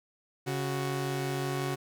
sawtooth tone pair together, 138.59 / 370 Hz, C#3 / F#4, 0 / 0 cents, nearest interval octave + perfect fourth, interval 1700 cents, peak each -28 / -30 dBFS, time 0.46-1.76 s, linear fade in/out 20 ms, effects none

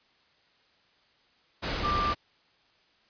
sine tone in noise, 1184 Hz, D6, 14 cents sharp, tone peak -26 dBFS, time 1.83-2.14 s, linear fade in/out 20 ms, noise pink, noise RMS -31 dBFS, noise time 1.62-2.15 s, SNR +2 dB, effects white hiss -65 dBFS RMS until 3.09 s + resampled to 11025 Hz

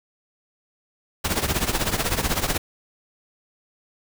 pink noise with tremolo, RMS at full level -20 dBFS, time 1.24-2.58 s, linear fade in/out 10 ms, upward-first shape triangle, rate 16 Hz, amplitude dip 85%, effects none

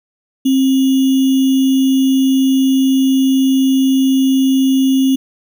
sine tone with sample-and-hold, 265.9 Hz, C4, 28 cents sharp, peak -9 dBFS, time 0.45-5.16 s, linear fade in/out 10 ms, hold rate 3150 Hz, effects none

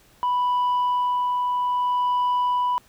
sine tone with tremolo, 987.8 Hz, B5, in tune, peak -16 dBFS, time 0.23-2.78 s, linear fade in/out 0 ms, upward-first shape sine, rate 0.61 Hz, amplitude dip 30%, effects tanh soft clip ceiling -18 dBFS + pink hiss -56 dBFS RMS until 2.88 s

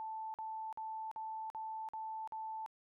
sine tone bursts, 880 Hz, A5, in tune, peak -40 dBFS, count 7, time 0-2.662 s, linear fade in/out 0 ms, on 340 ms, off 47 ms, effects none

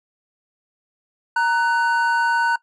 triangle tone pair together, 932.3 / 1494 Hz, A#5 / F#6, 0 / +16 cents, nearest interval minor sixth, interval 816 cents, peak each -17 dBFS, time 1.36-2.56 s, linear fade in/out 5 ms, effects noise-tail reverb RT60 0.1 s tail -19 dB re dry + resampled to 24000 Hz

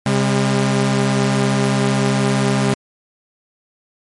sawtooth tone pair together, 133.15 / 202.1 Hz, C3 / G#3, +31 / -47 cents, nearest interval perfect fifth, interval 722 cents, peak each -13 dBFS, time 0.06-2.74 s, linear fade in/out 2 ms, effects MP3 48 kbps

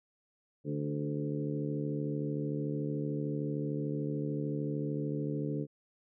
harmonic tone with a mistuned harmonic, 73.42 Hz, D2, in tune, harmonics 2 / 3 / 4 / 5 / 6 / 7, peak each -35 / -41 / -37 / -45 / -40 / -45 dBFS, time 0.64-5.67 s, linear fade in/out 50 ms, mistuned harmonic 6, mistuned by -23 cents, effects none

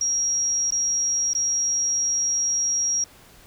sine tone with dropouts, 5650 Hz, F8, 19 cents sharp, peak -20 dBFS, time 0.01-3.04 s, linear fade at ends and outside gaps 2 ms, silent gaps 0.706-0.722 / 1.333-1.35 s, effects pink hiss -50 dBFS RMS until 3.46 s

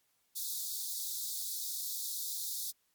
white high-pass noise, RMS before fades -38 dBFS, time 0.35-2.72 s, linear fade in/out 20 ms, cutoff 3600 Hz, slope 96 dB/octave, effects white hiss -75 dBFS RMS until 2.94 s + MP3 96 kbps

